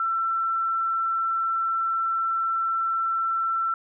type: tone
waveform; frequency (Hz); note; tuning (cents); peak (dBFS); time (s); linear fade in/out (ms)
sine; 1342; E6; +31; -22; 0-3.74; 2
effects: none